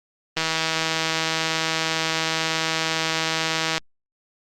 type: click train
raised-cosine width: 0.2 ms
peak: -5 dBFS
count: 550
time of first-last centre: 0.37-3.78 s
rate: 161 Hz
effects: Opus 24 kbps